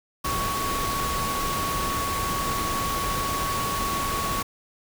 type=tone in noise; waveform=sine; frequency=1116 Hz; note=C#6; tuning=11 cents sharp; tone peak=-27 dBFS; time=0.24-4.43 s; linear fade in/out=10 ms; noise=pink; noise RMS=-29 dBFS; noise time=0.24-4.43 s; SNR=-1 dB; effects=none